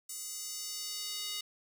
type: tone with high-pass filter sweep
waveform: square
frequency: 414.6 Hz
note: G#4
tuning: 3 cents flat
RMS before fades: -40 dBFS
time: 0.09-1.41 s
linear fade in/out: 5 ms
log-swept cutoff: 7600 to 3500 Hz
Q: 1.8
effects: none